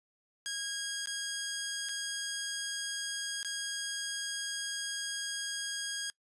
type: tone with dropouts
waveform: 10% pulse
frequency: 1636 Hz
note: G#6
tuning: 26 cents flat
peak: -26 dBFS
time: 0.46-6.1 s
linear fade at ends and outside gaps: 0 ms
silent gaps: 1.058-1.072 / 1.887-1.892 / 3.43-3.447 s
effects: noise-tail reverb RT60 0.1 s tail -22 dB re dry + resampled to 22050 Hz